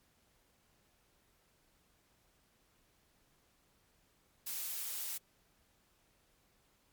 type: noise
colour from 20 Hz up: blue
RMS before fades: -40 dBFS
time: 4.46-5.18 s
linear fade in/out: 10 ms
effects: pink hiss -72 dBFS RMS until 6.92 s + MP3 96 kbps